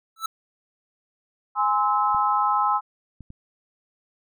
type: tone with exponential growth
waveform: square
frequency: 1318 Hz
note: E6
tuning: 1 cent flat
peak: -22 dBFS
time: 0.16-0.26 s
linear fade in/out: 5 ms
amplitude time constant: 21 ms
type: chord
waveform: sine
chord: Ab augmented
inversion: none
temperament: just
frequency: 830.6 / 1038.3 / 1297.8 Hz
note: Ab5 / C6 / E6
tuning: 0 / -14 / -27 cents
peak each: -23 dBFS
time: 1.55-2.81 s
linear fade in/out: 50 ms
type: clicks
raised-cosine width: 5 ms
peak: -29 dBFS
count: 3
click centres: 2.147 / 3.207 / 3.304 s
effects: none